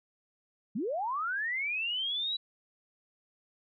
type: linear sweep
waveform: sine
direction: up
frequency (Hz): 174.61 to 3951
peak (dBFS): -30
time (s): 0.75-2.37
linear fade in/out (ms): 10
effects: none